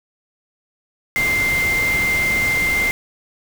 sine tone in noise, 2093 Hz, C7, in tune, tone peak -16 dBFS, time 1.16-2.91 s, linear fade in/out 0 ms, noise pink, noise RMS -26 dBFS, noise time 1.16-2.91 s, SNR +7 dB, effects none

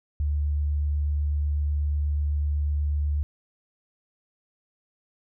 sine tone with vibrato, 73.42 Hz, D2, in tune, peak -22 dBFS, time 0.2-3.23 s, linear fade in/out 0 ms, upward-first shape sine, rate 8.1 Hz, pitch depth 8 cents each way, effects none

